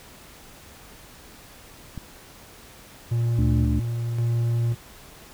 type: click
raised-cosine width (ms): 5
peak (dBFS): -21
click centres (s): 1.977
type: tone with tremolo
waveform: triangle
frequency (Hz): 117.4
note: A#2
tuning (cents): +13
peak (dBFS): -18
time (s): 3.11-4.75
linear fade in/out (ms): 10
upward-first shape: square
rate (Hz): 0.93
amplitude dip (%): 40
type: harmonic tone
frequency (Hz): 73.42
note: D2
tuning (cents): 0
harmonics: 1 / 3 / 4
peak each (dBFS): -22 / -27 / -28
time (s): 3.38-3.8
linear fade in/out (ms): 10
effects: pink hiss -47 dBFS RMS until 5.33 s